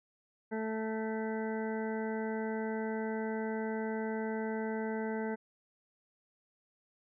harmonic tone, 220 Hz, A3, in tune, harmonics 1 / 2 / 3 / 4 / 6 / 7 / 8 / 9, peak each -36 / -37 / -45 / -43 / -57 / -46 / -58 / -49 dBFS, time 0.51-5.36 s, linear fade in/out 20 ms, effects none

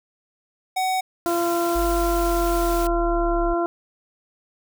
square tone, 750 Hz, F#5, 23 cents sharp, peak -21 dBFS, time 0.76-1.01 s, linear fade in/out 10 ms
white noise, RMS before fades -34 dBFS, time 1.26-2.87 s, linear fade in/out 2 ms
harmonic tone, 342.4 Hz, F4, 34 cents flat, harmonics 1 / 2 / 3 / 4, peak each -22 / -24 / -30 / -30 dBFS, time 1.26-3.66 s, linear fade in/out 0 ms
sine linear sweep, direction down, 49 to 34.65 Hz, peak -24 dBFS, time 1.75-3.54 s, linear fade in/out 10 ms
effects none

